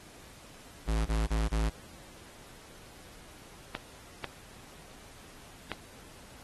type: tone bursts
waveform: square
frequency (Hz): 54.6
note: A1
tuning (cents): -13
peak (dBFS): -27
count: 4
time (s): 0.87-1.702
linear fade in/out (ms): 20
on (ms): 190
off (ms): 24
type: clicks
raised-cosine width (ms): 0.3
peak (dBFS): -18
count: 3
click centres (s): 3.751 / 4.243 / 5.717
effects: pink hiss -53 dBFS RMS until 6.43 s + AAC 32 kbps